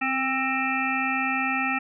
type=harmonic tone with a mistuned harmonic; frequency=264.7 Hz; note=C4; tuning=20 cents sharp; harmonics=1 / 3 / 5 / 7 / 9 / 10; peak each=-30 / -30 / -30 / -30 / -30 / -30 dBFS; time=0.01-1.79 s; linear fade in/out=10 ms; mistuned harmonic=1; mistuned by=-19 cents; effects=none